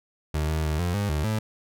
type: tone with pitch steps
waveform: 30% pulse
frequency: 76.4 / 78.6 / 76.8 / 88 / 102 / 75 / 108.7 Hz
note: D#2 / D#2 / D#2 / F2 / G#2 / D2 / A2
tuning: -31 / +18 / -22 / +14 / -31 / +37 / -21 cents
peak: -21 dBFS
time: 0.34-1.39 s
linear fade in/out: 5 ms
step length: 150 ms
effects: none